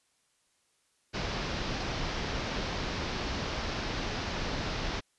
pink low-pass noise, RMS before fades -34 dBFS, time 1.13-5.01 s, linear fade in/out 20 ms, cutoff 5700 Hz, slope 48 dB/octave, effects white hiss -72 dBFS RMS until 5.18 s + resampled to 24000 Hz

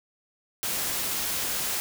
white noise, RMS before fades -29 dBFS, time 0.63-1.8 s, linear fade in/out 0 ms, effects none

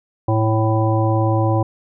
harmonic tone, 110.3 Hz, A2, 5 cents sharp, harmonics 1 / 3 / 5 / 7 / 9, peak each -16 / -21 / -23 / -24 / -26 dBFS, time 0.28-1.63 s, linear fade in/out 5 ms, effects none

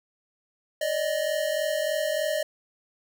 square tone pair together, 579 / 622.3 Hz, D5 / D#5, -25 / 0 cents, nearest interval minor second, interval 125 cents, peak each -30 / -27 dBFS, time 0.81-2.43 s, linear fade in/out 5 ms, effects none

